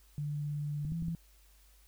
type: tone with pitch glide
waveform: sine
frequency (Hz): 147.2 to 166.18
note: D3 to E3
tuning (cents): +4 to +14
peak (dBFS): -33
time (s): 0.18-1.15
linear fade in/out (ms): 0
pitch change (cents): +210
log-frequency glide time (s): 0.86-0.94
type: clicks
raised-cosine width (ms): 5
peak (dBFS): -29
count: 4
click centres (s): 0.85 / 0.921 / 1.024 / 1.083
effects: added 50 Hz sine -60 dBFS peak until 1.87 s + white hiss -66 dBFS RMS until 1.87 s